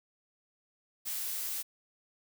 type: noise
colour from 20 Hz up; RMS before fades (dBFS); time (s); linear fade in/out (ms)
blue; -36; 1.05-1.63; 20
effects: none